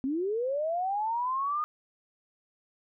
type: linear sweep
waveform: sine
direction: up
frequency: 252.8 to 1235 Hz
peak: -27 dBFS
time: 0.04-1.64 s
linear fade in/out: 0 ms
effects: none